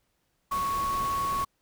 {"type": "tone in noise", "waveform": "sine", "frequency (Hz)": 1108.7, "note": "C#6", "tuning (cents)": 0, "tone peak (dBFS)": -26, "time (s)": [0.51, 1.45], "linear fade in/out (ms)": 10, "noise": "pink", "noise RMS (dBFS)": -38, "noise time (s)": [0.51, 1.45], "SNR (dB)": 9, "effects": ["pink hiss -74 dBFS RMS until 1.61 s"]}